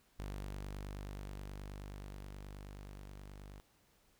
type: tone with level ramp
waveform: sawtooth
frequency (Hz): 49.42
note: G1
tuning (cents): +15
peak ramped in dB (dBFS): -37 to -46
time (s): 0.19-3.6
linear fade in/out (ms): 0
effects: pink hiss -71 dBFS RMS until 4.19 s